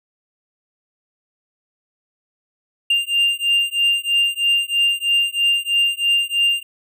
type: beating tone pair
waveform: triangle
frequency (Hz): 2794 / 2797.1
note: F7 / F7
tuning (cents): 0 / +2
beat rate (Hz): 3.1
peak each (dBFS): -17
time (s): 2.9-6.63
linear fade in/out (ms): 5
effects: none